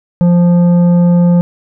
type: tone with tanh clipping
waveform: triangle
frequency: 174.61 Hz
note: F3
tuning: in tune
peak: -7 dBFS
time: 0.21-1.41 s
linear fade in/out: 0 ms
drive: 13 dB
effects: none